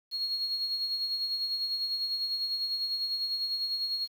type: tone with tremolo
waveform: sine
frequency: 4300 Hz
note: C8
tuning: 47 cents sharp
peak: -26 dBFS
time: 0.11-4.08 s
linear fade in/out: 50 ms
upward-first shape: sine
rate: 10 Hz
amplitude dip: 50%
effects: tanh soft clip ceiling -24 dBFS + 9-bit